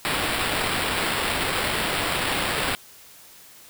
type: noise with sample-and-hold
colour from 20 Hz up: blue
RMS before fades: -25 dBFS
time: 0.05-2.75 s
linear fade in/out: 0 ms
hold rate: 6300 Hz
effects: white hiss -48 dBFS RMS until 3.69 s